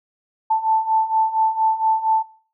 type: beating tone pair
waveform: sine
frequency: 880 / 884.3 Hz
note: A5 / A5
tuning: 0 / +8 cents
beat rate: 4.3 Hz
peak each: -21 / -18 dBFS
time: 0.5-2.23 s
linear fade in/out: 10 ms
effects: noise-tail reverb RT60 0.4 s tail -17 dB re dry